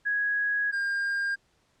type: tone pair in turn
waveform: sine / triangle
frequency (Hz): 1661.2 / 1607.4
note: G#6 / G6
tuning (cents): 0 / +43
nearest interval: minor second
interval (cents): 57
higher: first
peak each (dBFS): -24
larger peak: neither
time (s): 0.05-0.72 / 0.72-1.36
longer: first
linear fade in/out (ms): 20
effects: pink hiss -68 dBFS RMS until 1.8 s + low-pass 8000 Hz 12 dB/octave